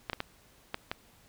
clicks, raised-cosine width 0.3 ms, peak -16 dBFS, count 5, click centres 0.098 / 0.132 / 0.204 / 0.744 / 0.915 s, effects pink hiss -61 dBFS RMS until 1.28 s

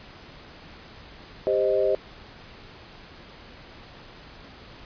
sine chord, C minor, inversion second, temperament equal with one note detuned, 397.2 / 523.3 / 622.3 Hz, G4 / C5 / Eb5, +23 / 0 / 0 cents, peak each -24 dBFS, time 1.47-1.95 s, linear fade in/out 0 ms, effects pink hiss -46 dBFS RMS until 4.85 s + resampled to 11025 Hz

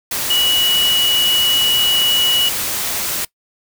sine tone in noise, 2928 Hz, F#7, 19 cents flat, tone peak -13 dBFS, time 0.3-2.49 s, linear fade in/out 5 ms, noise white, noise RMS -21 dBFS, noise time 0.11-3.25 s, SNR +5 dB, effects noise-tail reverb RT60 0.1 s tail -21 dB re dry

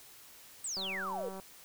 sine exponential sweep, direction down, 8610 to 434.4 Hz, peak -35 dBFS, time 0.64-1.29 s, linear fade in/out 5 ms
click train, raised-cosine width 1 ms, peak -32 dBFS, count 121, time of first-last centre 0.77-1.398 s, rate 191 Hz
effects white hiss -55 dBFS RMS until 1.64 s

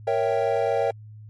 triangle chord, A# diminished seventh, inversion none, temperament equal, 466.2 / 554.4 / 659.3 / 784 Hz, A#4 / C#5 / E5 / G5, 0 / 0 / 0 / 0 cents, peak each -23 / -23 / -25 / -25 dBFS, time 0.07-0.91 s, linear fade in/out 5 ms, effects added 107 Hz sine -40 dBFS peak until 1.29 s + MP3 48 kbps

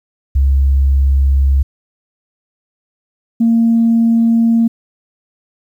sine tone pair in turn, 68.3 / 229.7 Hz, C#2 / A#3, -25 / -25 cents, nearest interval octave + major sixth, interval 2100 cents, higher second, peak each -7 dBFS, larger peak neither, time 0.35-1.63 / 3.4-4.68 s, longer neither, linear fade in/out 10 ms, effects tanh soft clip ceiling -4 dBFS + 8-bit

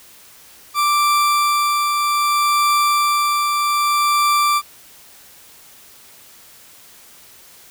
40% pulse tone with tremolo, 1174.7 Hz, D6, in tune, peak -12 dBFS, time 0.74-4.62 s, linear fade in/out 50 ms, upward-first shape triangle, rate 0.63 Hz, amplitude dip 35%, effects white hiss -45 dBFS RMS until 7.7 s

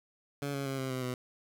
15% pulse tone with pitch steps, 142 / 138.6 / 135.27 / 132.03 / 128.87 / 125.78 Hz, C#3 / C#3 / C#3 / C3 / C3 / B2, +42 / 0 / -42 / +16 / -26 / +32 cents, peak -27 dBFS, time 0.42-1.14 s, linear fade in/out 2 ms, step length 120 ms, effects none

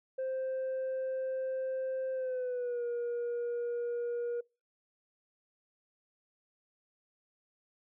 sine tone with pitch glide, 523.3 to 477.1 Hz, C5 to A#4, 0 to +40 cents, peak -30 dBFS, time 0.18-4.41 s, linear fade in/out 10 ms, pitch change -160 cents, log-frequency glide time 2.13-2.84 s, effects noise-tail reverb RT60 0.3 s tail -26 dB re dry + tanh soft clip ceiling -31 dBFS

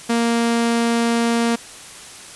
sawtooth tone, 233.1 Hz, A#3, in tune, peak -12 dBFS, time 0.09-1.56 s, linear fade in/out 10 ms, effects white hiss -38 dBFS RMS until 2.35 s + resampled to 24000 Hz

